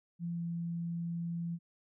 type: tone with pitch glide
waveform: sine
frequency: 170.8 to 169.52 Hz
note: F3 to E3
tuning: -38 to +49 cents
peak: -34 dBFS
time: 0.19-1.59 s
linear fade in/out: 50 ms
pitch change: -13 cents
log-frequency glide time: 0.33-0.41 s
effects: none